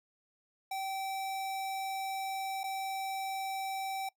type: tone with dropouts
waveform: square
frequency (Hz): 773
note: G5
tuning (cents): -24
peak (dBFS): -35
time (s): 0.71-4.09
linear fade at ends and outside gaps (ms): 5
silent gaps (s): 2.634-2.639
effects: noise-tail reverb RT60 0.1 s tail -21 dB re dry